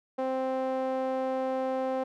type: tone with band-pass filter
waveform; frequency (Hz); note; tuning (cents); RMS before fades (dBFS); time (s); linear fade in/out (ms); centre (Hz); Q
sawtooth; 261.6; C4; 0; -30; 0.18-2.04; 10; 610; 2.4
effects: none